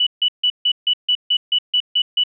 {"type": "tone bursts", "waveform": "sine", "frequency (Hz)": 2960, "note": "F#7", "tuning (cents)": 0, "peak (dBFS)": -13, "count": 11, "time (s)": [0, 2.237], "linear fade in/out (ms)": 5, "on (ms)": 67, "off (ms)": 150, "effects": []}